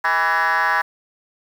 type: tone with frequency modulation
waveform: sine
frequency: 1334 Hz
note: E6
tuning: 20 cents sharp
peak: -13 dBFS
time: 0.04-0.82 s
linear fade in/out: 10 ms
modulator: 174 Hz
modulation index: 3
effects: tanh soft clip ceiling -14 dBFS + 7-bit

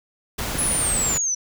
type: noise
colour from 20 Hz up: pink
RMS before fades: -27 dBFS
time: 0.38-1.18 s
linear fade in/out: 10 ms
type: linear sweep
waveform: sine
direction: down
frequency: 10300 to 5870 Hz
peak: -20 dBFS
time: 0.58-1.35 s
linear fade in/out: 10 ms
effects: none

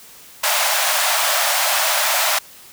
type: high-pass noise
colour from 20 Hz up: pink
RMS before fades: -18 dBFS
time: 0.43-2.39 s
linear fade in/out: 10 ms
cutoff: 580 Hz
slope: 96 dB/octave
effects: white hiss -43 dBFS RMS until 2.72 s

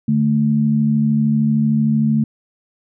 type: tone pair together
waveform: sine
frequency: 146.83 / 220 Hz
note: D3 / A3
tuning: 0 / 0 cents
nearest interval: perfect fifth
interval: 700 cents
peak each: -18 / -14 dBFS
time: 0.08-2.24 s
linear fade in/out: 5 ms
effects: none

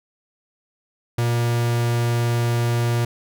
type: tone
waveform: 45% pulse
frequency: 118.6 Hz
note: A#2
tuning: 30 cents sharp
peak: -18 dBFS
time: 1.18-3.05 s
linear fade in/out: 5 ms
effects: none

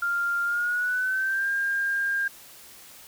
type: tone with pitch glide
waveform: sine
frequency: 1396.9 to 1604.6 Hz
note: F6 to G6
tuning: 0 to +40 cents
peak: -23 dBFS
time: 0.02-2.28 s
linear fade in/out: 5 ms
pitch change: +240 cents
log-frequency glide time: 0.45-1.5 s
effects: white hiss -48 dBFS RMS until 3.07 s

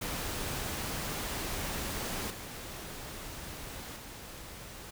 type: noise with level steps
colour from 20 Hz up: pink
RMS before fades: -36 / -43 / -46 dBFS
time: 0.01-4.91 s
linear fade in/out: 10 ms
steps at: 2.3 / 3.96 s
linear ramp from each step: 5 ms
effects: none

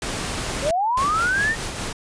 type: noise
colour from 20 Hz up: pink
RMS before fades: -27 dBFS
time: 0.02-0.71 s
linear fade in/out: 2 ms
type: linear sweep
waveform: sine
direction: up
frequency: 528 to 1864.7 Hz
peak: -18 dBFS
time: 0.62-1.56 s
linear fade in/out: 50 ms
type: noise with tremolo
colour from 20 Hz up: pink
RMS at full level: -27 dBFS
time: 0.97-1.93 s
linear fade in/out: 5 ms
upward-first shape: triangle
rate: 4.9 Hz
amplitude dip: 45%
effects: resampled to 22050 Hz

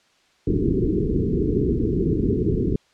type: low-pass noise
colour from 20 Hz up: white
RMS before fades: -21 dBFS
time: 0.47-2.76 s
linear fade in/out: 5 ms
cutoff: 430 Hz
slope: 96 dB/octave
effects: white hiss -60 dBFS RMS until 2.93 s + low-pass 5000 Hz 12 dB/octave

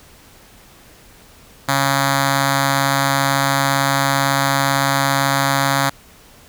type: tone with notch filter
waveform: 5% pulse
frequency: 137.9 Hz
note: C#3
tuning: 9 cents flat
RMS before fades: -17 dBFS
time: 1.68-5.9 s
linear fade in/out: 10 ms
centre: 410 Hz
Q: 1.3
effects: pink hiss -46 dBFS RMS until 6.48 s

